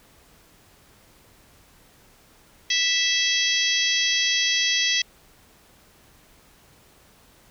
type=harmonic tone with a mistuned harmonic; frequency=657 Hz; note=E5; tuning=6 cents flat; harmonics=3 / 4 / 5 / 6 / 7 / 8 / 9; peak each=-26 / -28 / -24 / -30 / -30 / -29 / -28 dBFS; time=2.7-5.02 s; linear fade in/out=5 ms; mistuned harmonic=9; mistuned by=+25 cents; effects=pink hiss -55 dBFS RMS until 7.5 s